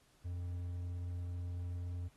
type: tone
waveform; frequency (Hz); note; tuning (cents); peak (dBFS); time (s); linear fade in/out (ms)
triangle; 88; F2; +14; -36; 0.24-2.09; 20
effects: pink hiss -70 dBFS RMS until 2.16 s + AAC 32 kbps